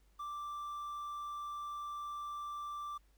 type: tone with quantisation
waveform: triangle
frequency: 1174.7 Hz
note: D6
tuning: in tune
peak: -38 dBFS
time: 0.19-2.98 s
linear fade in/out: 10 ms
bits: 11
effects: added 50 Hz sine -65 dBFS peak until 3.17 s + pink hiss -75 dBFS RMS until 3.17 s